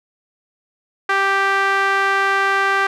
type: tone with band-pass filter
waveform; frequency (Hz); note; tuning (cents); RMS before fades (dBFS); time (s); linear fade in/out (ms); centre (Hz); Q
sawtooth; 392; G4; 0; -17; 1.09-2.87; 5; 1500; 2.2
effects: none